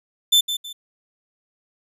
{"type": "tone with echo", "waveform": "40% pulse", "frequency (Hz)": 3535, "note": "A7", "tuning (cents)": 7, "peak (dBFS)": -11, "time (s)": [0.32, 0.41], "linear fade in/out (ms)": 10, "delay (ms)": 160, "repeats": 2, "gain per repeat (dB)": -10, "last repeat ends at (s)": 0.73, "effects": []}